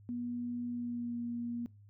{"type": "tone with pitch glide", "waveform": "sine", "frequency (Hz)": [241.5, 237.2], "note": ["B3", "A#3"], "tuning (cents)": [-39, 30], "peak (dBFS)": -35, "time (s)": [0.09, 1.66], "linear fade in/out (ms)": 0, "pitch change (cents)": -31, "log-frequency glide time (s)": [0.7, 1.18], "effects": ["noise-tail reverb RT60 0.3 s tail -22 dB re dry", "added 102 Hz sine -55 dBFS peak until 1.89 s"]}